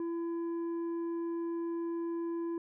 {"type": "tone with tanh clipping", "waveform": "triangle", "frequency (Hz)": 336.6, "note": "E4", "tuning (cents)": 36, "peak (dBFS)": -34, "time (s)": [0, 2.58], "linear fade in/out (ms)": 2, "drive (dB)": 10, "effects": []}